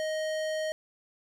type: tone with hard clipping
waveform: sine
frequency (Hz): 625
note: D#5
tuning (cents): +8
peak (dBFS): -31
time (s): 0-0.72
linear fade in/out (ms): 0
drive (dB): 18
effects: none